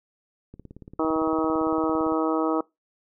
click train, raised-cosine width 3 ms, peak -29 dBFS, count 29, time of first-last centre 0.54-2.122 s, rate 17.7 Hz
harmonic tone, 159.2 Hz, D#3, 40 cents sharp, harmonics 2 / 3 / 4 / 5 / 6 / 7 / 8, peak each -24 / -28 / -31 / -33 / -33 / -33 / -31 dBFS, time 0.99-2.61 s, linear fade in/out 5 ms
effects noise-tail reverb RT60 0.2 s tail -23 dB re dry

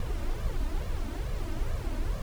brown noise with flanger, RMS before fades -30 dBFS, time 0-2.22 s, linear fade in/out 2 ms, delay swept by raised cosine 1.7 to 3.3 ms, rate 2.3 Hz, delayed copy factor +0.75, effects none

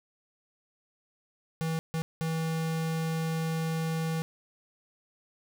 square tone bursts at uneven times, 161.8 Hz, E3, 32 cents flat, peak -29 dBFS, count 3, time 1.61-1.79 / 1.94-2.02 / 2.21-4.22 s, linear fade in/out 0 ms, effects none

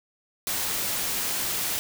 white noise, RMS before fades -28 dBFS, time 0.47-1.79 s, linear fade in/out 0 ms, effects none

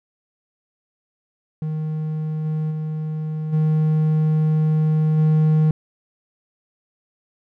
triangle tone with level steps, 155.56 Hz, D#3, in tune, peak -20 / -18 / -21 / -13 / -11 dBFS, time 1.62-5.71 s, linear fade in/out 2 ms, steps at 2.44 / 2.7 / 3.52 / 5.17 s, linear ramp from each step 20 ms, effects none

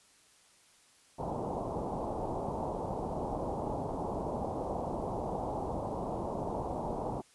white low-pass noise, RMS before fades -36 dBFS, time 1.18-7.22 s, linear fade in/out 20 ms, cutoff 930 Hz, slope 48 dB/octave, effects white hiss -63 dBFS RMS until 7.34 s + resampled to 24000 Hz

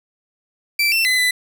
30% pulse tone with pitch steps, 2335 / 2687 / 2020 / 1997 Hz, D7 / E7 / B6 / B6, -11 / +33 / +39 / +19 cents, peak -12 dBFS, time 0.79-1.31 s, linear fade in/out 5 ms, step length 130 ms, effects none

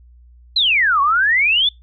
sine exponential two-way sweep, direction down then up, 4186 to 1084 to 3576 Hz, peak -12 dBFS, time 0.56-1.69 s, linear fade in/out 5 ms, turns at 1.01 s, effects noise-tail reverb RT60 0.2 s tail -25 dB re dry + added 60 Hz sine -43 dBFS peak until 1.82 s

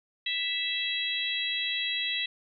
harmonic tone with a mistuned harmonic, 659.3 Hz, E5, in tune, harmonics 3 / 4 / 5 / 6, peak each -35 / -34 / -32 / -33 dBFS, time 0.26-2.26 s, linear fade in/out 5 ms, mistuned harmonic 6, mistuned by -24 cents, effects none

